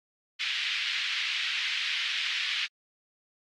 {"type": "band-pass noise", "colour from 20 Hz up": "pink", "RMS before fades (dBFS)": -31, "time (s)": [0.39, 2.67], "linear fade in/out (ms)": 20, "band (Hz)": [2200, 3700], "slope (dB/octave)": 24, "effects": ["AAC 48 kbps"]}